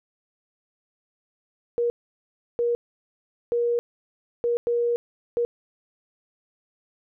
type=tone bursts at uneven times; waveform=sine; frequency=474.9 Hz; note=A#4; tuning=32 cents sharp; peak=-20 dBFS; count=6; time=1.78-1.9 / 2.59-2.75 / 3.52-3.79 / 4.44-4.57 / 4.67-4.96 / 5.37-5.45 s; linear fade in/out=0 ms; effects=none